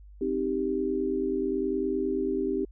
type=chord; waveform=sine; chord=C minor; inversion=none; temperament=equal; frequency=261.6 / 311.1 / 392 Hz; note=C4 / Eb4 / G4; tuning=0 / 0 / 0 cents; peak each=-31 / -31 / -28 dBFS; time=0.21-2.65 s; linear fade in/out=5 ms; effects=added 50 Hz sine -46 dBFS peak until 2.71 s